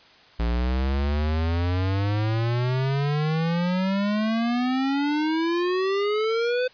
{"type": "exponential sweep", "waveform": "square", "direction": "up", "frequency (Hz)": [56.5, 510], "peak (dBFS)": -22, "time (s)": [0.39, 6.68], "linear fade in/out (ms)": 10, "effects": ["white hiss -52 dBFS RMS until 6.73 s", "resampled to 11025 Hz"]}